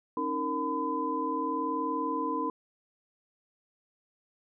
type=tone cluster; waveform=sine; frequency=271.3 / 312 / 462.5 / 1010 Hz; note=C#4 / D#4 / A#4 / B5; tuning=-37 / +5 / -14 / +39 cents; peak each=-36 / -34 / -36 / -31 dBFS; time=0.17-2.5 s; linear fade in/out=2 ms; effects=none